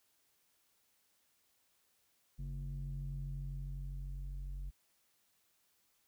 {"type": "tone with low-pass filter sweep", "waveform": "square", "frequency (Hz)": 46.25, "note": "F#1", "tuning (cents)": 0, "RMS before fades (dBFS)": -42, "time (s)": [2.38, 4.71], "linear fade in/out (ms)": 20, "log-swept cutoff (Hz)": [170, 94], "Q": 3.2, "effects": ["white hiss -75 dBFS RMS until 6.07 s"]}